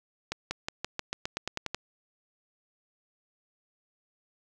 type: accelerating click train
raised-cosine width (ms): 0.2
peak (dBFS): -14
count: 12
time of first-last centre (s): 0.32-1.746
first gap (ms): 190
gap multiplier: 0.92
effects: none